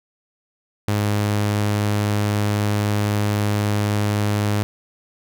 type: tone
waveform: sawtooth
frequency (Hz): 103.83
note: G#2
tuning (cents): 0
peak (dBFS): -14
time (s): 0.88-4.63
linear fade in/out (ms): 0
effects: none